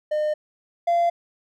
triangle tone pair in turn, 607 / 687.5 Hz, D#5 / F5, -43 / -27 cents, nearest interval major second, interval 216 cents, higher second, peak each -18 / -14 dBFS, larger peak second, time 0.11-0.34 / 0.87-1.1 s, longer neither, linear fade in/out 10 ms, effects tanh soft clip ceiling -12 dBFS

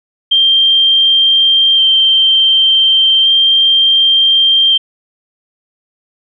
sine tone with vibrato, 3155 Hz, G7, 10 cents sharp, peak -6 dBFS, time 0.31-4.78 s, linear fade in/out 10 ms, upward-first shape square, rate 0.34 Hz, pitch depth 9 cents each way, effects none

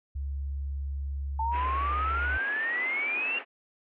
sine tone, 69.5 Hz, C#2, 5 cents sharp, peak -30 dBFS, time 0.15-2.38 s, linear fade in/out 10 ms
sine exponential sweep, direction up, 880 to 2794 Hz, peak -27 dBFS, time 1.39-3.39 s, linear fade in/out 5 ms
white band-pass noise, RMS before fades -40 dBFS, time 1.51-3.45 s, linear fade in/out 50 ms, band 240 to 2700 Hz, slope 48 dB/octave
effects none

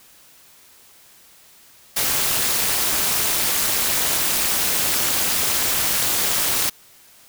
white noise with amplitude modulation, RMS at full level -17 dBFS, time 1.96-6.7 s, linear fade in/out 10 ms, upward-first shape sine, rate 265 Hz, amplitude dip 75%, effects white hiss -50 dBFS RMS until 7.28 s

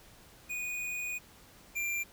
square tone pair in turn, 2468 / 2375 Hz, D#7 / D7, -15 / +19 cents, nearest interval minor second, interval 66 cents, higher first, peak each -35 / -32 dBFS, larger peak second, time 0.49-1.19 / 1.75-2.04 s, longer first, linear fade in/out 20 ms, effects pink hiss -57 dBFS RMS until 2.12 s

